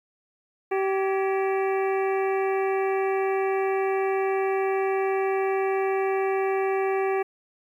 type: harmonic tone with a mistuned harmonic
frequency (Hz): 386.3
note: G4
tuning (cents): -25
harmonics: 1 / 2 / 3 / 4 / 5 / 6 / 7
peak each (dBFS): -23 / -29 / -35 / -39 / -39 / -37 / -44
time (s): 0.71-7.23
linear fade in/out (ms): 10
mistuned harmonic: 4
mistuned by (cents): +140
effects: 10-bit